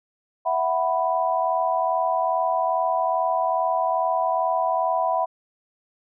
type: chord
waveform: sine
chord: E suspended second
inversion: none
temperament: just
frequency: 659.3 / 741.7 / 988.9 Hz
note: E5 / F#5 / B5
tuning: 0 / +4 / +2 cents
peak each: -24 dBFS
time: 0.45-5.26 s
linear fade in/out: 20 ms
effects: none